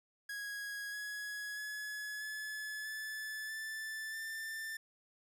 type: tone with pitch steps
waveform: 45% pulse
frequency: 1656 / 1676.2 / 1696.7 / 1717.4 / 1738.3 / 1759.5 / 1781 Hz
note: G#6 / G#6 / G#6 / A6 / A6 / A6 / A6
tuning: -5 / +16 / +37 / -42 / -21 / 0 / +21 cents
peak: -40 dBFS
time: 0.29-4.77 s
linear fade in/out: 5 ms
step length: 640 ms
effects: none